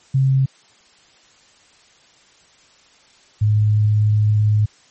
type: tone pair in turn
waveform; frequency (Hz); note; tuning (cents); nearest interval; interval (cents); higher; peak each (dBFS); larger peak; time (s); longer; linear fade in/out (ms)
sine; 133.8 / 105.91; C3 / G#2; +39 / +34; major third; 405; first; -12; neither; 0.14-0.46 / 3.41-4.66; second; 10
effects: white hiss -52 dBFS RMS until 4.9 s + MP3 32 kbps